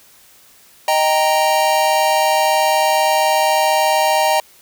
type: chord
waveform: square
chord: Eb major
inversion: none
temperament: equal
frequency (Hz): 622.3 / 784 / 932.3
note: Eb5 / G5 / Bb5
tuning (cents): 0 / 0 / 0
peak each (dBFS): -18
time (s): 0.88-4.4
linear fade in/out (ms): 2
effects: white hiss -48 dBFS RMS until 4.61 s